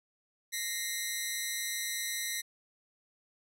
10% pulse ring-modulated tone, 1975.5 Hz, B6, in tune, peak -21 dBFS, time 0.52-2.42 s, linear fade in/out 20 ms, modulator 110 Hz, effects none

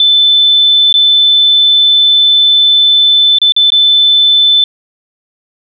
sine tone with dropouts, 3520 Hz, A7, in tune, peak -4 dBFS, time 0-4.64 s, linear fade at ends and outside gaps 2 ms, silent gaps 0.927-0.94 / 3.386-3.416 / 3.522-3.564 / 3.703-3.72 s, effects none

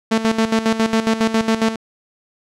sawtooth tone with tremolo, 223.2 Hz, A3, 25 cents sharp, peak -9 dBFS, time 0.11-1.76 s, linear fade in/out 10 ms, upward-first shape square, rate 7.3 Hz, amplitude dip 70%, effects low-pass 7000 Hz 12 dB/octave

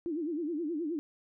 sine tone with vibrato, 319 Hz, D#4, 43 cents sharp, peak -31 dBFS, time 0.06-0.99 s, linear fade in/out 0 ms, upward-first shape sine, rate 9.5 Hz, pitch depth 170 cents each way, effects none

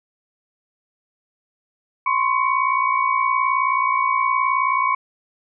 sine tone cluster, 1031 / 1090 / 2252 Hz, C6 / C#6 / C#7, -26 / -29 / +27 cents, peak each -20 / -20 / -24 dBFS, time 2.06-4.95 s, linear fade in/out 5 ms, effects none

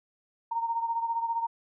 sine beating tone pair, 921 / 936 Hz, A#5 / A#5, -21 / +7 cents, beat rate 15 Hz, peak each -28 / -34 dBFS, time 0.51-1.47 s, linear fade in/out 10 ms, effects none

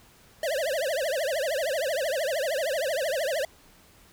square tone with vibrato, 587.3 Hz, D5, in tune, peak -26 dBFS, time 0.43-3.45 s, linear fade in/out 2 ms, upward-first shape triangle, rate 13 Hz, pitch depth 280 cents each way, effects pink hiss -56 dBFS RMS until 4.12 s

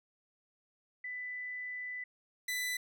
sine / sawtooth tone pair in turn, 1993 / 1993 Hz, B6 / B6, +15 / +15 cents, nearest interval unison, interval 0 cents, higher neither, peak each -38 / -30 dBFS, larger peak second, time 1.04-2.04 / 2.48-2.77 s, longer first, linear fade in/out 5 ms, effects none

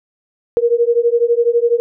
sine beating tone pair, 466.2 / 478.2 Hz, A#4 / A#4, 0 / +44 cents, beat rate 12 Hz, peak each -14 dBFS, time 0.57-1.8 s, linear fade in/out 0 ms, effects none

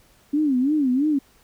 sine tone with vibrato, 277.2 Hz, C#4, in tune, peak -17 dBFS, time 0.33-1.19 s, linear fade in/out 10 ms, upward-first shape sine, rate 3 Hz, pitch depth 190 cents each way, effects pink hiss -57 dBFS RMS until 1.43 s

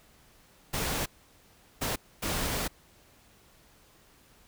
pink noise bursts at uneven times, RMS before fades -31 dBFS, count 3, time 0.73-1.06 / 1.81-1.96 / 2.22-2.68 s, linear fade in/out 10 ms, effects pink hiss -60 dBFS RMS until 4.47 s

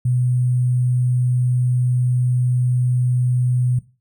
sine tone with sample-and-hold, 124.6 Hz, B2, 16 cents sharp, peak -15 dBFS, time 0.05-3.79 s, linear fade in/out 5 ms, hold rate 8820 Hz, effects noise-tail reverb RT60 0.3 s tail -17 dB re dry

